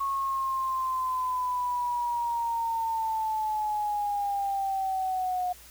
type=linear sweep; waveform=sine; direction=down; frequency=1100 to 721 Hz; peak=-26 dBFS; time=0-5.53 s; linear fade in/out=10 ms; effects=added 60 Hz sine -55 dBFS peak until 5.7 s + white hiss -51 dBFS RMS until 5.7 s